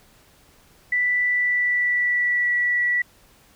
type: tone with pitch glide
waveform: sine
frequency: 1975.5 to 1949.4 Hz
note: B6 to B6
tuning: 0 to -23 cents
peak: -18 dBFS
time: 0.92-3.02 s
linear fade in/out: 5 ms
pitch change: -23 cents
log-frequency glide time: 1.25-2.54 s
effects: pink hiss -55 dBFS RMS until 3.55 s